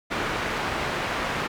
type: low-pass noise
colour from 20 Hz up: white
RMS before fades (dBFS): -28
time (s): 0.1-1.48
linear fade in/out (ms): 20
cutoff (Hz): 1800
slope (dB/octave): 12
effects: none